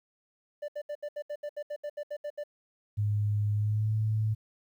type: tone bursts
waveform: triangle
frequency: 589 Hz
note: D5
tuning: 5 cents sharp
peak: -31 dBFS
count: 14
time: 0.62-2.438 s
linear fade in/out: 10 ms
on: 63 ms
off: 72 ms
type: tone with pitch glide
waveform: sine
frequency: 104.2 to 108.69 Hz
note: G#2 to A2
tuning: +6 to -21 cents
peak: -25 dBFS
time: 2.97-4.35 s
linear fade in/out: 20 ms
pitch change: +73 cents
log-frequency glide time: 3.53-3.93 s
effects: 11-bit